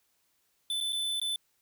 square tone with dropouts, 3513 Hz, A7, 3 cents flat, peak -30 dBFS, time 0.7-1.36 s, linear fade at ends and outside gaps 2 ms, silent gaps 0.804-0.809 / 0.924-0.929 / 1.199-1.215 s, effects white hiss -73 dBFS RMS until 1.61 s

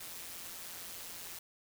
white noise with amplitude modulation, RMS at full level -43 dBFS, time 0-1.39 s, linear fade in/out 5 ms, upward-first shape sine, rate 174 Hz, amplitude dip 65%, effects none

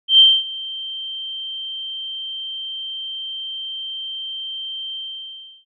sine tone with ADSR envelope, 3136 Hz, G7, in tune, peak -5 dBFS, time 0.08-5.65 s, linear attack 110 ms, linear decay 240 ms, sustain -21 dB, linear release 700 ms, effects none

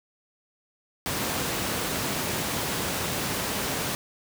pink high-pass noise, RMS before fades -29 dBFS, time 1.06-3.95 s, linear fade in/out 0 ms, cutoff 100 Hz, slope 12 dB/octave, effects none

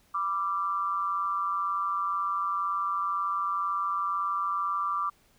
sine tone with amplitude modulation, 1174.7 Hz, D6, in tune, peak -23 dBFS, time 0.14-5.1 s, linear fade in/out 10 ms, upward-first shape sine, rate 182 Hz, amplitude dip 70%, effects pink hiss -64 dBFS RMS until 5.38 s

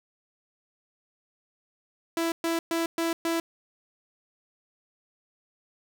sawtooth tone bursts, 332.1 Hz, E4, 13 cents sharp, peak -21 dBFS, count 5, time 2.17-3.4 s, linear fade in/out 2 ms, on 150 ms, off 120 ms, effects none

